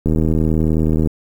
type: click train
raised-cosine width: 3 ms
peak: -5 dBFS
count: 81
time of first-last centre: 0.06-1.073 s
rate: 79 Hz
effects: 7-bit